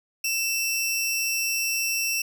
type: tone pair together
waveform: sawtooth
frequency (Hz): 2667 / 5651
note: E7 / F8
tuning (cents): +20 / +20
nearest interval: octave + minor second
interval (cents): 1300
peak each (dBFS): -22 / -26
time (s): 0.24-2.22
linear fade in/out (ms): 5
effects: none